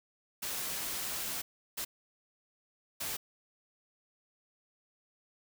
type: noise bursts at uneven times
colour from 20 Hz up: white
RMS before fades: -37 dBFS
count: 3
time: 0.42-1.42 / 1.77-1.85 / 3-3.17 s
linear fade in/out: 10 ms
effects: none